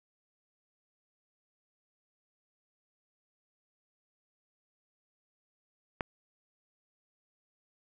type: click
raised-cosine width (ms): 0.5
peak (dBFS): -16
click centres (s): 6.008
effects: none